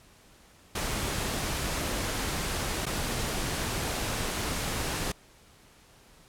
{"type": "noise with dropouts", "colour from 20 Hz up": "pink", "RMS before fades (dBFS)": -31, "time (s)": [0.75, 5.12], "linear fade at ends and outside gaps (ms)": 5, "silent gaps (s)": [2.856, 2.864], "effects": ["pink hiss -57 dBFS RMS until 6.28 s", "low-pass 12000 Hz 12 dB/octave"]}